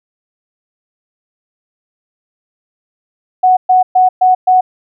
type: tone bursts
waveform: sine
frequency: 740 Hz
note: F#5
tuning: in tune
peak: -5 dBFS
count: 5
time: 3.43-4.61 s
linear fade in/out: 10 ms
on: 140 ms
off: 120 ms
effects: none